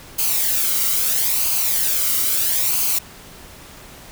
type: noise with flanger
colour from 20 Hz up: blue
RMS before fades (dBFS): -19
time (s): 0.18-2.99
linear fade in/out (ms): 10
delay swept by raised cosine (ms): 0.54 to 1.18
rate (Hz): 0.76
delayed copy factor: -0.6
effects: pink hiss -41 dBFS RMS until 4.11 s